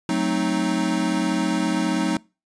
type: chord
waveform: square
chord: F# diminished seventh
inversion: none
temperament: equal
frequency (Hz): 185 / 220 / 261.6 / 311.1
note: F#3 / A3 / C4 / Eb4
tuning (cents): 0 / 0 / 0 / 0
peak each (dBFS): -26 / -28 / -28 / -25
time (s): 0.09-2.17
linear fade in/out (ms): 2
effects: noise-tail reverb RT60 0.3 s tail -24 dB re dry + resampled to 22050 Hz